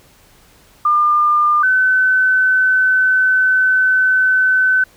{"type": "tone pair in turn", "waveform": "sine", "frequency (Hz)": [1202, 1517], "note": ["D6", "F#6"], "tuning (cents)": [40, 43], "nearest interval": "major third", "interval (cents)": 403, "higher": "second", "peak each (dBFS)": -10, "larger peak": "neither", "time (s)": [[0.85, 1.63], [1.63, 4.84]], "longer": "second", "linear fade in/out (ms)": 5, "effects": ["pink hiss -49 dBFS RMS until 4.96 s"]}